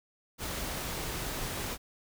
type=noise; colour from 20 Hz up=pink; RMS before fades=-36 dBFS; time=0.38-1.78 s; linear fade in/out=50 ms; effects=none